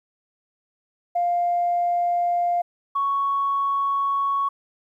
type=tone pair in turn; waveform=sine; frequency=700 / 1111.2 Hz; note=F5 / C#6; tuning=+4 / +4 cents; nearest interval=minor sixth; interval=800 cents; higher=second; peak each=-18 / -19 dBFS; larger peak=first; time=1.15-2.62 / 2.95-4.49 s; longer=second; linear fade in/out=10 ms; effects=tanh soft clip ceiling -14 dBFS + 10-bit